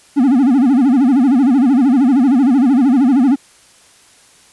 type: tone with vibrato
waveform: triangle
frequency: 260.9 Hz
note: C4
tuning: 5 cents flat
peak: -6 dBFS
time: 0.16-3.36 s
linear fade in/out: 20 ms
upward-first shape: sine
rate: 13 Hz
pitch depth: 190 cents each way
effects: white hiss -47 dBFS RMS until 4.52 s + resampled to 24000 Hz